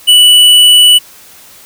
triangle tone with tanh clipping, 2960 Hz, F#7, in tune, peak -3 dBFS, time 0.07-0.99 s, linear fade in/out 20 ms, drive 16 dB, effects white hiss -37 dBFS RMS until 1.65 s

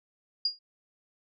sine tone with exponential decay, 4840 Hz, D#8, 49 cents flat, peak -21 dBFS, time 0.45-0.59 s, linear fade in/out 5 ms, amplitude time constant 29 ms, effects none

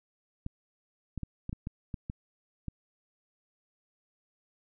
clicks, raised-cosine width 5 ms, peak -23 dBFS, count 9, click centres 0.464 / 1.177 / 1.233 / 1.494 / 1.529 / 1.671 / 1.942 / 2.099 / 2.683 s, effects none

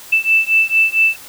sine beating tone pair, 2645 / 2649.4 Hz, E7 / E7, +5 / +8 cents, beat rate 4.4 Hz, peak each -14 dBFS, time 0.12-1.16 s, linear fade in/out 10 ms, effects white hiss -37 dBFS RMS until 1.28 s

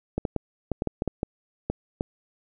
clicks, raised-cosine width 2 ms, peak -12 dBFS, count 11, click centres 0.18 / 0.252 / 0.363 / 0.717 / 0.821 / 0.873 / 1.021 / 1.077 / 1.231 / 1.7 / 2.009 s, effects none

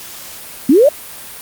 sine linear sweep, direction up, 236.5 to 622.3 Hz, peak -5 dBFS, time 0.69-0.89 s, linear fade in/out 5 ms, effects white hiss -32 dBFS RMS until 1.41 s + Opus 48 kbps

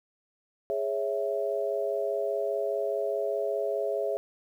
sine chord, C# minor, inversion second, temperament equal, 415.3 / 554.4 / 659.3 Hz, G#4 / C#5 / E5, 0 / 0 / 0 cents, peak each -31 dBFS, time 0.7-4.17 s, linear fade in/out 0 ms, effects 10-bit

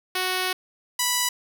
5% pulse tone pair in turn, 370 / 985.2 Hz, F#4 / B5, 0 / -5 cents, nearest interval octave + perfect fourth, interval 1695 cents, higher second, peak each -12 / -9 dBFS, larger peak second, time 0.15-0.53 / 0.99-1.29 s, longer first, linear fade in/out 5 ms, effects none

